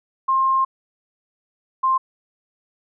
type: tone pair in turn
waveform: sine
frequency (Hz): 1062 / 1051.6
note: C6 / C6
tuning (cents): +25 / +8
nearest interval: unison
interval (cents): 17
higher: first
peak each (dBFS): -15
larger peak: neither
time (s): 0.28-0.65 / 1.83-1.98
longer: first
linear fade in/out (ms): 10
effects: none